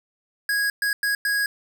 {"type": "tone bursts at uneven times", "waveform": "square", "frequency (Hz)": 1653, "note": "G#6", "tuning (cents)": -9, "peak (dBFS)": -21, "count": 4, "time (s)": [[0.49, 0.7], [0.82, 0.93], [1.03, 1.15], [1.25, 1.46]], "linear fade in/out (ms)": 2, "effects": []}